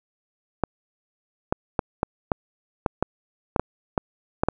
clicks, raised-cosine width 1 ms, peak -6 dBFS, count 12, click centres 0.637 / 1.525 / 1.792 / 2.031 / 2.318 / 2.862 / 3.026 / 3.562 / 3.596 / 3.978 / 4.435 / 4.486 s, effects none

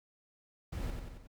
brown noise with echo, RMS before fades -38 dBFS, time 0.72-0.91 s, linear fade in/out 10 ms, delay 91 ms, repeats 4, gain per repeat -4 dB, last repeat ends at 1.274 s, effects none

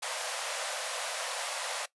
pink high-pass noise, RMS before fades -35 dBFS, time 0.02-1.86 s, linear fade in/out 10 ms, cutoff 500 Hz, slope 96 dB/octave, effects noise-tail reverb RT60 0.1 s tail -18 dB re dry + resampled to 24000 Hz

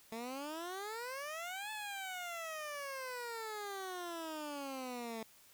15% pulse exponential two-way sweep, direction up then down, 220 to 870 to 220 Hz, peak -35 dBFS, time 0.12-5.23 s, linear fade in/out 2 ms, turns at 1.71 s, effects white hiss -63 dBFS RMS until 5.53 s

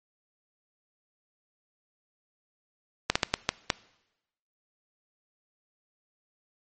slowing click train, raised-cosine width 0.2 ms, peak -4 dBFS, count 6, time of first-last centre 3.1-3.702 s, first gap 55 ms, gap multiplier 1.4, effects noise-tail reverb RT60 0.9 s tail -21 dB re dry + MP3 32 kbps

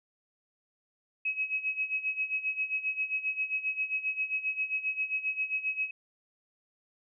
sine tone with tremolo, 2556 Hz, D#7, 46 cents sharp, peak -26 dBFS, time 1.25-5.91 s, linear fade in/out 5 ms, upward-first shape sine, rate 7.5 Hz, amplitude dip 80%, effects none

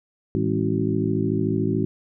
harmonic tone with a mistuned harmonic, 53.6 Hz, A1, 45 cents flat, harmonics 2 / 3 / 4 / 5 / 6 / 7, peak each -27 / -27 / -27 / -27 / -27 / -27 dBFS, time 0.35-1.85 s, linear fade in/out 0 ms, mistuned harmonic 4, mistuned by -95 cents, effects none

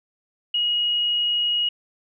sine tone, 2892 Hz, F#7, 40 cents flat, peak -19 dBFS, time 0.54-1.69 s, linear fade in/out 5 ms, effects none

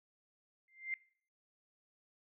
sine tone with exponential growth, 2093 Hz, C7, in tune, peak -32 dBFS, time 0.68-0.94 s, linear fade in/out 1 ms, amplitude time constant 55 ms, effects noise-tail reverb RT60 0.5 s tail -22 dB re dry

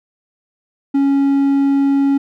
triangle tone, 277.2 Hz, C#4, in tune, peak -9 dBFS, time 0.94-2.18 s, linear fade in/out 10 ms, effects none

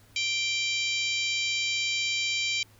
harmonic tone, 784 Hz, G5, in tune, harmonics 3 / 4 / 5 / 6 / 7 / 8 / 9, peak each -29 / -32 / -34 / -36 / -39 / -42 / -38 dBFS, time 0.16-2.63 s, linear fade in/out 2 ms, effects added 105 Hz sine -57 dBFS peak until 2.79 s + pink hiss -59 dBFS RMS until 2.79 s

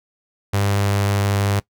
sawtooth tone with notch filter, 100.7 Hz, G2, 47 cents sharp, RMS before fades -19 dBFS, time 0.53-1.6 s, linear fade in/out 10 ms, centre 250 Hz, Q 1.6, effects noise-tail reverb RT60 0.1 s tail -20 dB re dry

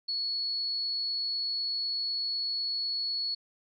sine tone, 4384 Hz, C#8, 20 cents flat, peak -29 dBFS, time 0.08-3.35 s, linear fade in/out 10 ms, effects none

